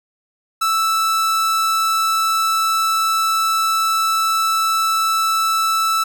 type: tone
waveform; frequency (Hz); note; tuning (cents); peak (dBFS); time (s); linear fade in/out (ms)
45% pulse; 1318.5; E6; 0; -15; 0.61-6.04; 10
effects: none